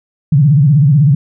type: tone with vibrato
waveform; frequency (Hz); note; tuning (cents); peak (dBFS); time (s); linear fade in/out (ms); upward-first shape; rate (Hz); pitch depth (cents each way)
sine; 143.9; D3; -35; -5; 0.32-1.15; 5; sine; 16; 190
effects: none